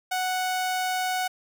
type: tone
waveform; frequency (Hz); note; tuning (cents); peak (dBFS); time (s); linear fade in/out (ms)
sawtooth; 740; F#5; 0; -21; 0.11-1.28; 10
effects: none